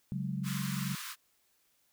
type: chord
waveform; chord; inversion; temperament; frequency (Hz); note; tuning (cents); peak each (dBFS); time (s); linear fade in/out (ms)
sine; C# suspended fourth; none; equal; 138.59 / 185 / 207.7; C#3 / F#3 / G#3; 0 / 0 / 0; -36 / -36 / -40; 0.12-0.95; 0
type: high-pass noise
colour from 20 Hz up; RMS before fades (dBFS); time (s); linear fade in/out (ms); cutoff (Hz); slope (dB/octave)
pink; -42; 0.43-1.16; 50; 1000; 96
effects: white hiss -72 dBFS RMS until 1.92 s